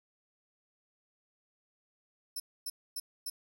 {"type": "tone bursts", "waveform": "15% pulse", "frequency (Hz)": 5310, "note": "E8", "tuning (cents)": 12, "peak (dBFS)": -30, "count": 4, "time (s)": [2.36, 3.3], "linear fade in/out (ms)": 5, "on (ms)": 40, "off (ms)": 260, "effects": []}